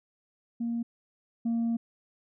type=tone pair in turn; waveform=sine; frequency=233.9 / 231.5 Hz; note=A#3 / A#3; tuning=+6 / -12 cents; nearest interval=unison; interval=18 cents; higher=first; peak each=-27 / -23 dBFS; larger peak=second; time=0.6-0.83 / 1.45-1.77 s; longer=second; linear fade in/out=10 ms; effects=tanh soft clip ceiling -24 dBFS